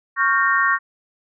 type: chord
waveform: sine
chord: G half-diminished seventh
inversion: second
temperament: equal with one note detuned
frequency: 1108.7 / 1396.9 / 1568 / 1844.3 Hz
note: Db6 / F6 / G6 / Bb6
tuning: 0 / 0 / 0 / -19 cents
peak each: -19 / -23 / -22 / -19 dBFS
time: 0.16-0.79 s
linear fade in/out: 50 ms
effects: none